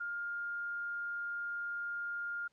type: tone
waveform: sine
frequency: 1409 Hz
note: F6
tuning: 15 cents sharp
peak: -36 dBFS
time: 0-2.48 s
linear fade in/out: 10 ms
effects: pink hiss -75 dBFS RMS until 2.52 s + low-pass 7000 Hz 12 dB/octave